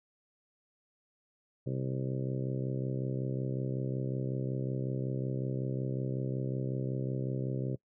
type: harmonic tone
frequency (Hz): 65.41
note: C2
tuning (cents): 0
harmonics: 2 / 3 / 4 / 5 / 6 / 7 / 8 / 9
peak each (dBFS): -33 / -41 / -43 / -42 / -42 / -47 / -45 / -50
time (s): 1.66-7.76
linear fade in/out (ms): 10
effects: noise-tail reverb RT60 0.1 s tail -22 dB re dry